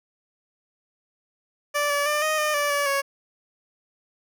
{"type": "tone with pitch steps", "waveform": "15% pulse", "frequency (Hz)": [584, 575, 597, 621, 607, 581, 573, 555], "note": ["D5", "D5", "D5", "D#5", "D#5", "D5", "D5", "C#5"], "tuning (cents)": [-10, -37, 28, -3, -43, -19, -43, 2], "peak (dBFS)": -15, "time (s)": [1.74, 3.02], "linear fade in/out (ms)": 20, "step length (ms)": 160, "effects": []}